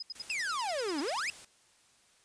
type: tone bursts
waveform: sine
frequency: 5030 Hz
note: D#8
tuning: 18 cents sharp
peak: -36 dBFS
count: 14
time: 0-1.3 s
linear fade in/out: 5 ms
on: 26 ms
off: 72 ms
type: noise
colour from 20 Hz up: white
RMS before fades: -50 dBFS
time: 0.15-1.45 s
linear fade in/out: 5 ms
type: exponential two-way sweep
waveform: 45% pulse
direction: down then up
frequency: 2759 to 267.3 to 2759 Hz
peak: -32 dBFS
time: 0.3-1.3 s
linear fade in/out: 0 ms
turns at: 1 s
effects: white hiss -65 dBFS RMS until 2.24 s + resampled to 22050 Hz